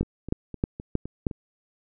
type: two click trains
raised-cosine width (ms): 3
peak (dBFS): -22 / -10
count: 6 / 5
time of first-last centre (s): 0.03-1.312 / 0.01-1.268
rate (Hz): 3.9 / 3.18
effects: none